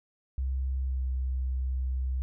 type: tone with pitch glide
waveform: sine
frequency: 65.7 to 64.46 Hz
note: C2 to C2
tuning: +8 to -25 cents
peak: -27 dBFS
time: 0.38-2.22 s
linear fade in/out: 0 ms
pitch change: -33 cents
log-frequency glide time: 0.8-1.05 s
effects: none